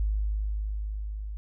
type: tone with level ramp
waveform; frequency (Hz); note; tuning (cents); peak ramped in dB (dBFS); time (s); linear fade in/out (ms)
sine; 51.91; G#1; 0; -23 to -33; 0-1.37; 0
effects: none